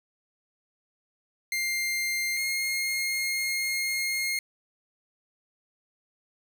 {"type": "tone pair in turn", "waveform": "sawtooth", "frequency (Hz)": [2100, 2138], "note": ["C7", "C7"], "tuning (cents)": [6, 37], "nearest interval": "unison", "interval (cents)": 31, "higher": "second", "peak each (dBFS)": -23, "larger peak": "neither", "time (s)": [[1.52, 2.37], [2.37, 4.39]], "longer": "second", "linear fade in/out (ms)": 2, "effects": []}